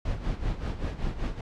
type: noise with tremolo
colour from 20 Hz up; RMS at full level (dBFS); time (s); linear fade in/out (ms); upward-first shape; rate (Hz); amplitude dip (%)
brown; -28; 0.05-1.41; 5; sine; 5.2; 70
effects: low-pass 5000 Hz 12 dB/octave